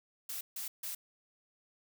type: noise bursts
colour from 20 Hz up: blue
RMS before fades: -40 dBFS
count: 3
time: 0.29-0.95 s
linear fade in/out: 5 ms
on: 120 ms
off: 150 ms
effects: none